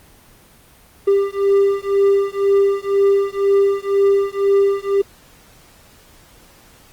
triangle beating tone pair, 395.9 / 397.9 Hz, G4 / G4, +17 / +26 cents, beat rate 2 Hz, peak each -14 dBFS, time 1.07-5.02 s, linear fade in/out 10 ms, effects pink hiss -48 dBFS RMS until 6.92 s + Opus 24 kbps

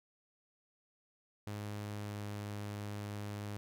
sawtooth tone with pitch glide, 103.83 to 103.17 Hz, G#2 to G#2, 0 to -11 cents, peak -36 dBFS, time 1.47-3.57 s, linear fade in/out 0 ms, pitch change -11 cents, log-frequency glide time 1.95-2.24 s, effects none

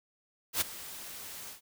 white noise with ADSR envelope, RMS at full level -27 dBFS, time 0.53-1.61 s, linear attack 81 ms, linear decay 15 ms, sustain -17 dB, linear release 120 ms, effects none

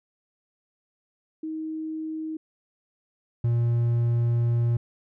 sine / triangle tone pair in turn, 315.5 / 118.18 Hz, D#4 / A#2, +24 / +24 cents, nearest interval octave + perfect fourth, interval 1700 cents, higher first, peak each -29 / -18 dBFS, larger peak second, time 1.43-2.37 / 3.44-4.77 s, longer second, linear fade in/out 5 ms, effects none

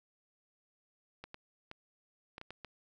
clicks, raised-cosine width 0.3 ms, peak -29 dBFS, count 7, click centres 1.24 / 1.344 / 1.714 / 2.381 / 2.414 / 2.506 / 2.647 s, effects none

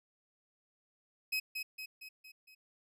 30% pulse tone with echo, 2550 Hz, D#7, 42 cents sharp, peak -29 dBFS, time 1.32-1.4 s, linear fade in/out 10 ms, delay 230 ms, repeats 5, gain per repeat -5 dB, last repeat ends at 2.55 s, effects none

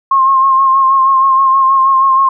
sine tone with vibrato, 1070 Hz, C6, 38 cents sharp, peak -6 dBFS, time 0.11-2.29 s, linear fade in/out 5 ms, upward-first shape sine, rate 6.3 Hz, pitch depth 32 cents each way, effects none

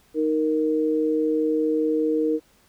sine tone pair together, 311.2 / 466.2 Hz, D#4 / A#4, 0 / 0 cents, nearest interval perfect fifth, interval 700 cents, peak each -22 dBFS, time 0.14-2.4 s, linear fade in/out 50 ms, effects pink hiss -59 dBFS RMS until 2.68 s

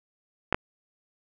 clicks, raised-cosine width 0.5 ms, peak -8 / -7 dBFS, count 2, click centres 0.526 / 0.545 s, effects none

